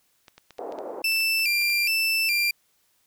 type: clicks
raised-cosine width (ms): 0.2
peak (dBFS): -28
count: 12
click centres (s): 0.282 / 0.38 / 0.507 / 0.584 / 0.723 / 0.787 / 1.121 / 1.163 / 1.206 / 1.394 / 1.616 / 1.7
type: band-pass noise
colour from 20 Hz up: white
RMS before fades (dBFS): -35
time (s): 0.59-1.02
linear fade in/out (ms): 2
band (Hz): 370 to 680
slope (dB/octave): 24
type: tone with vibrato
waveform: 30% pulse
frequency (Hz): 2513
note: D#7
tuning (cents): +17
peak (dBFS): -18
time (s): 1.04-2.51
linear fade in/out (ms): 5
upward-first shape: square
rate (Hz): 1.2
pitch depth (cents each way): 95
effects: white hiss -67 dBFS RMS until 3.06 s